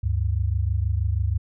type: tone pair together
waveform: sine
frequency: 72.54 / 98.8 Hz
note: D2 / G2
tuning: -21 / +14 cents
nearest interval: perfect fourth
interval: 535 cents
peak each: -23 dBFS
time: 0.03-1.38 s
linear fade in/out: 10 ms
effects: none